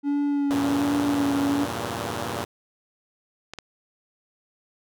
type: tone with vibrato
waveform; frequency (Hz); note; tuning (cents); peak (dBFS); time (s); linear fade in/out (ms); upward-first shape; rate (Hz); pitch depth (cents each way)
triangle; 283.9; C#4; +41; -19; 0.03-1.67; 50; sine; 1.3; 22
type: chord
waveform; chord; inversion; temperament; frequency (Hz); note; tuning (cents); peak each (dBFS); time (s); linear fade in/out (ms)
5% pulse; E diminished seventh; none; equal; 82.41 / 98 / 116.54 / 138.59; E2 / G2 / Bb2 / Db3; 0 / 0 / 0 / 0; -24 / -22 / -20 / -25; 0.5-2.45; 10
type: clicks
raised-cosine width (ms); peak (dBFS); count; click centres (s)
0.2; -19; 2; 3.536 / 3.587
effects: none